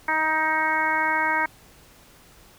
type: harmonic tone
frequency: 313.9 Hz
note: D#4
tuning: 15 cents sharp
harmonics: 1 / 2 / 3 / 4 / 5 / 6 / 7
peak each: -35 / -34 / -24 / -31 / -26 / -28 / -28 dBFS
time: 0.08-1.46 s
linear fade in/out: 5 ms
effects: pink hiss -52 dBFS RMS until 2.58 s